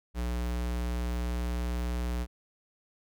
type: tone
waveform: square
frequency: 60.1 Hz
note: B1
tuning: 46 cents flat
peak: -30 dBFS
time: 0.14-2.27 s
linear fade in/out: 50 ms
effects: none